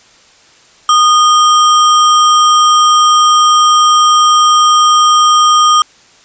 sine tone with sample-and-hold, 1230 Hz, D#6, 20 cents flat, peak -4 dBFS, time 0.89-5.82 s, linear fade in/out 2 ms, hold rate 4410 Hz, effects white hiss -44 dBFS RMS until 6.24 s + resampled to 16000 Hz

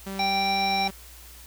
sawtooth tone with pitch glide, 194.1 to 192.76 Hz, G3 to G3, -17 to -29 cents, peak -28 dBFS, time 0.06-0.91 s, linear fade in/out 10 ms, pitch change -12 cents, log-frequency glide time 0.65-0.71 s
harmonic tone, 784 Hz, G5, in tune, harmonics 1 / 3 / 5 / 7, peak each -24 / -29 / -31 / -32 dBFS, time 0.19-0.88 s, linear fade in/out 5 ms
effects added 60 Hz sine -47 dBFS peak until 1.46 s + white hiss -48 dBFS RMS until 1.46 s

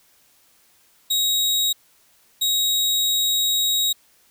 sawtooth tone bursts at uneven times, 3800 Hz, A#7, 33 cents sharp, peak -15 dBFS, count 2, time 1.1-1.73 / 2.41-3.93 s, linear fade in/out 10 ms, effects white hiss -58 dBFS RMS until 4.3 s

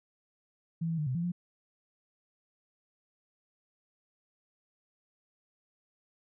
sine tone with pitch steps, 165.3 / 164.3 / 151.1 / 127.9 / 170.3 / 175.9 Hz, E3 / E3 / D3 / C3 / F3 / F3, +5 / -5 / +50 / -39 / -43 / +13 cents, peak -29 dBFS, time 0.81-1.32 s, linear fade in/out 10 ms, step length 85 ms, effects none

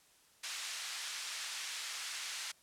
white band-pass noise, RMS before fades -42 dBFS, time 0.43-2.52 s, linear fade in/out 10 ms, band 1400 to 6400 Hz, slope 12 dB/octave, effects white hiss -66 dBFS RMS until 2.62 s + low-pass 11000 Hz 12 dB/octave

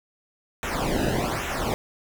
brown noise with flanger, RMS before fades -26 dBFS, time 0.63-1.74 s, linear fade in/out 0 ms, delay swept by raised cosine 0.21 to 0.92 ms, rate 1.2 Hz, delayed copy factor -0.85, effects none

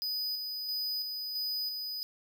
square tone with tremolo, 4980 Hz, D#8, 1 cent sharp, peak -32 dBFS, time 0.02-2.03 s, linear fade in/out 0 ms, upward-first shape square, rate 1.5 Hz, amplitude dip 35%, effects none

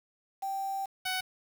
sine / 10% pulse tone pair in turn, 780 / 746.7 Hz, G5 / F#5, -9 / +16 cents, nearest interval minor second, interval 75 cents, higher first, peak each -31 / -22 dBFS, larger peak second, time 0.42-0.86 / 1.05-1.21 s, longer first, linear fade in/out 10 ms, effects 8-bit

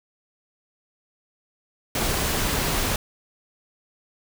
pink noise, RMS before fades -24 dBFS, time 1.95-2.96 s, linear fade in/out 2 ms, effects none

